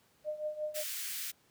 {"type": "tone with tremolo", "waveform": "sine", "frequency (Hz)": 608, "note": "D#5", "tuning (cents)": -40, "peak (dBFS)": -31, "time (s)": [0.24, 0.84], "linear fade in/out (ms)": 50, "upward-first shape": "triangle", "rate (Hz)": 5.6, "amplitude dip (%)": 85}
{"type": "high-pass noise", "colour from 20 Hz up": "white", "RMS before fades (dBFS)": -39, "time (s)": [0.74, 1.32], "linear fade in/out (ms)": 20, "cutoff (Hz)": 1600, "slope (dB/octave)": 24}
{"effects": ["pink hiss -68 dBFS RMS until 1.5 s", "high-pass 100 Hz 12 dB/octave"]}